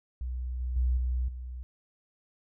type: tone with level steps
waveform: sine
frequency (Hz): 62.3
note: B1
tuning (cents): +16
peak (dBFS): -31 / -29 / -23 / -26 / -36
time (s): 0.21-1.63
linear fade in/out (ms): 0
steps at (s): 0.6 / 0.76 / 0.97 / 1.28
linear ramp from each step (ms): 5
effects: none